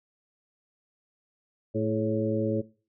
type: harmonic tone with a mistuned harmonic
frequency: 110 Hz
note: A2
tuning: in tune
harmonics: 1 / 2 / 3 / 4 / 5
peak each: -31 / -31 / -31 / -31 / -31 dBFS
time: 1.74-2.62 s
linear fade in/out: 20 ms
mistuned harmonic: 4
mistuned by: -56 cents
effects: noise-tail reverb RT60 0.4 s tail -21 dB re dry